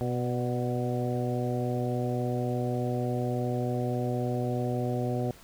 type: harmonic tone with a mistuned harmonic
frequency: 123.47 Hz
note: B2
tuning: in tune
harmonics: 1 / 2 / 3 / 4 / 5 / 6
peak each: -30 / -33 / -35 / -36 / -37 / -38 dBFS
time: 0.01-5.31 s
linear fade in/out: 0 ms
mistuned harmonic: 5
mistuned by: -38 cents
effects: pink hiss -53 dBFS RMS until 5.43 s